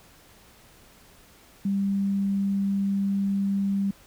sine tone, 197.6 Hz, G3, 14 cents sharp, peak -22 dBFS, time 1.65-3.91 s, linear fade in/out 5 ms, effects pink hiss -54 dBFS RMS until 4.06 s

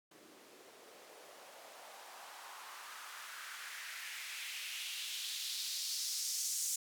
blue noise with band-pass filter sweep, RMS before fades -44 dBFS, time 0.11-6.76 s, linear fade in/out 5 ms, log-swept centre 300 to 7000 Hz, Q 2.1, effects none

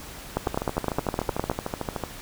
two click trains, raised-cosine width 1 ms, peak -13 / -9 dBFS, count 22 / 12, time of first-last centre 0.47-2.037 / 0.37-1.498 s, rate 13.4 / 9.75 Hz, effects pink hiss -41 dBFS RMS until 2.21 s

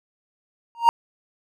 triangle tone with exponential growth, 932.3 Hz, A#5, in tune, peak -5 dBFS, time 0.75-0.89 s, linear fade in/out 0 ms, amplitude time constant 29 ms, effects none

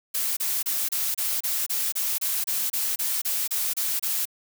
blue noise bursts, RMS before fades -26 dBFS, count 16, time 0.14-4.255 s, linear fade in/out 10 ms, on 230 ms, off 29 ms, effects none

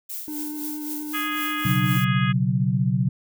violet noise with tremolo, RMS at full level -31 dBFS, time 0.09-2.05 s, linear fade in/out 10 ms, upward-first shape triangle, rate 3.9 Hz, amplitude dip 70%
triangle tone with vibrato, 300.6 Hz, D4, 40 cents sharp, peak -28 dBFS, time 0.28-1.97 s, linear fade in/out 0 ms, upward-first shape sine, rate 8.4 Hz, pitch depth 17 cents each way
harmonic tone, 415.3 Hz, G#4, in tune, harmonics 3 / 4 / 5 / 6 / 7 / 8, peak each -29 / -31 / -33 / -35 / -36 / -37 dBFS, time 1.13-2.33 s, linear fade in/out 20 ms
sine chord, B suspended second, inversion none, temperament just, 123.47 / 138.9 / 185.21 Hz, B2 / C#3 / F#3, 0 / +4 / +2 cents, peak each -23 dBFS, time 1.65-3.09 s, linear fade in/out 5 ms
effects none

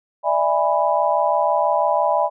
sine chord, E dominant seventh, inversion third, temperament just, 593.3 / 659.3 / 824.1 / 988.9 Hz, D5 / E5 / G#5 / B5, +18 / 0 / -14 / +2 cents, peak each -21 dBFS, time 0.23-2.3 s, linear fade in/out 50 ms, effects none

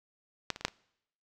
clicks, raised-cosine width 0.2 ms, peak -12 / -24 / -24 / -9 / -24 dBFS, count 5, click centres 0.503 / 0.561 / 0.61 / 0.65 / 0.682 s, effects noise-tail reverb RT60 0.8 s tail -25 dB re dry

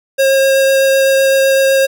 square tone with vibrato, 539 Hz, C#5, 49 cents flat, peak -9 dBFS, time 0.18-1.87 s, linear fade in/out 20 ms, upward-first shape triangle, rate 7.9 Hz, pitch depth 9 cents each way, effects none

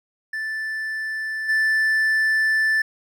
triangle tone with level steps, 1760 Hz, A6, in tune, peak -23 / -15 dBFS, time 0.33-2.82 s, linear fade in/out 5 ms, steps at 1.48 s, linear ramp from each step 20 ms, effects none

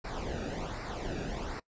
brown noise with flanger, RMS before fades -37 dBFS, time 0.04-1.6 s, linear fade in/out 10 ms, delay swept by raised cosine 0.3 to 0.97 ms, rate 1.3 Hz, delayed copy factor -0.7, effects noise-tail reverb RT60 0.1 s tail -22 dB re dry + resampled to 16000 Hz

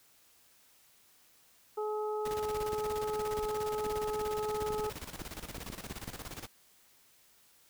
harmonic tone, 425.3 Hz, G#4, 41 cents sharp, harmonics 1 / 2 / 3, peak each -33 / -39 / -43 dBFS, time 1.77-4.9 s, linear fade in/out 10 ms
pink noise with tremolo, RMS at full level -42 dBFS, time 2.25-6.47 s, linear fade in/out 5 ms, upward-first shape square, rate 17 Hz, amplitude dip 70%
clicks, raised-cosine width 3 ms, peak -30 dBFS, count 12, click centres 2.732 / 3.389 / 3.866 / 4.213 / 4.622 / 4.705 / 4.796 / 5.218 / 5.582 / 5.701 / 5.91 / 6.079 s
effects white hiss -64 dBFS RMS until 7.69 s

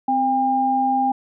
sine tone pair together, 259.4 / 803 Hz, C4 / G5, -15 / +41 cents, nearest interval octave + minor sixth, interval 1956 cents, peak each -23 / -17 dBFS, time 0.08-1.12 s, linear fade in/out 5 ms, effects none

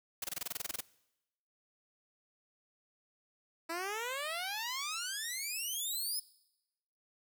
white noise bursts, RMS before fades -37 dBFS, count 13, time 0.22-0.807 s, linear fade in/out 5 ms, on 23 ms, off 24 ms
10% pulse exponential sweep, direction up, 323.1 to 5250 Hz, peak -28 dBFS, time 3.69-6.2 s, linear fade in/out 10 ms
effects noise-tail reverb RT60 0.9 s tail -21 dB re dry

